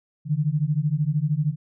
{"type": "beating tone pair", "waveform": "sine", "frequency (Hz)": [143.9, 156.9], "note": ["D3", "D#3"], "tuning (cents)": [-35, 15], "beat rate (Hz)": 13, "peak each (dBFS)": -23, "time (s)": [0.25, 1.56], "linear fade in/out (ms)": 50, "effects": []}